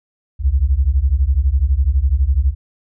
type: beating tone pair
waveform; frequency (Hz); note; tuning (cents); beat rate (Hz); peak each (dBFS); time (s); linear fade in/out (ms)
sine; 61.74 / 73.74; B1 / D2; 0 / +8; 12; -14; 0.39-2.55; 50
effects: tanh soft clip ceiling -5 dBFS